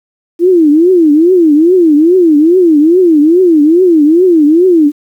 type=tone with vibrato; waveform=sine; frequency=330.2 Hz; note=E4; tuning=3 cents sharp; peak=-3 dBFS; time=0.39-4.92 s; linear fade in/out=50 ms; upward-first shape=triangle; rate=2.4 Hz; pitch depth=250 cents each way; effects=7-bit